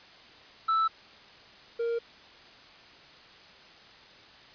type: tone pair in turn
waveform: triangle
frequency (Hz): 1318.5 / 466.2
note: E6 / A#4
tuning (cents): 0 / 0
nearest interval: octave + tritone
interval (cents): 1800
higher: first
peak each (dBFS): -21 / -25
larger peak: first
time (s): 0.68-0.88 / 1.79-1.99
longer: neither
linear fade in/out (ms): 10
effects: white hiss -52 dBFS RMS until 4.54 s + resampled to 11025 Hz